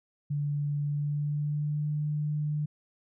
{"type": "tone with pitch glide", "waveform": "sine", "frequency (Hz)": [145.4, 149.66], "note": ["D3", "D3"], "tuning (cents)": [-17, 33], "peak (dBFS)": -27, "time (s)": [0.3, 2.66], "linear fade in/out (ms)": 10, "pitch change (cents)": 50, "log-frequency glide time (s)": [0.83, 1.93], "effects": []}